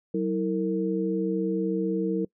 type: tone cluster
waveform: sine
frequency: 188.2 / 324.2 / 457.7 Hz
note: F#3 / E4 / A#4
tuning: +30 / -29 / -32 cents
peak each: -28 dBFS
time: 0.14-2.25 s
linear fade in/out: 5 ms
effects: noise-tail reverb RT60 0.1 s tail -24 dB re dry